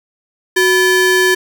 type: ring-modulated tone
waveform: square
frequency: 680 Hz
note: F5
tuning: 46 cents flat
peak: -7 dBFS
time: 0.56-1.35 s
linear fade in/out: 10 ms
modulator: 1050 Hz
effects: none